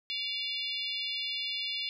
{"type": "harmonic tone with a mistuned harmonic", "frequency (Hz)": 698.5, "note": "F5", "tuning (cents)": 0, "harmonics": [3, 4, 5, 6, 7], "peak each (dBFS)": [-41, -38, -36, -39, -42], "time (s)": [0.1, 1.89], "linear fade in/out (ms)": 0, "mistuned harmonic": 3, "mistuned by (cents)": 140, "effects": ["11-bit"]}